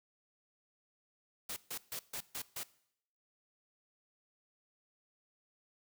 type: noise bursts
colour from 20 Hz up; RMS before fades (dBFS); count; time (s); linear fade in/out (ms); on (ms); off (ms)
white; -41; 6; 1.49-2.634; 5; 74; 140
effects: noise-tail reverb RT60 0.7 s tail -20 dB re dry